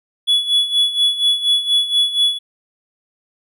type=tone with tremolo; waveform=triangle; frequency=3402 Hz; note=G#7; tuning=41 cents sharp; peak=-9 dBFS; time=0.27-2.39 s; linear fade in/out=20 ms; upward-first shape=sine; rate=4.2 Hz; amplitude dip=75%; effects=none